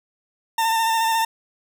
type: tone with vibrato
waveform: 40% pulse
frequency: 902 Hz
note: A5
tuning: 43 cents sharp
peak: -17 dBFS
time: 0.58-1.25 s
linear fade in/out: 5 ms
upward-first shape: square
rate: 14 Hz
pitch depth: 19 cents each way
effects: none